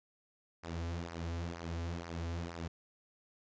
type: tone with flanger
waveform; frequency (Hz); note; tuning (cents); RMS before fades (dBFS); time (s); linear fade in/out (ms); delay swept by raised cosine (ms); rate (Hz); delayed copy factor
sawtooth; 84.5; E2; +43; -40; 0.63-2.68; 10; 0.27 to 5.57; 2.1; -0.7
effects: resampled to 16000 Hz